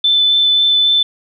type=tone with vibrato; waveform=sine; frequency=3520 Hz; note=A7; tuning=in tune; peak=-9 dBFS; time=0.04-1.03 s; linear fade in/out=5 ms; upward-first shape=sine; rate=3.7 Hz; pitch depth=8 cents each way; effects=none